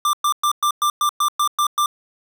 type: tone bursts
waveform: square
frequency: 1185 Hz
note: D6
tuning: 15 cents sharp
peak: -16 dBFS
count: 10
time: 0.05-1.86 s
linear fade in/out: 2 ms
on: 82 ms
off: 110 ms
effects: none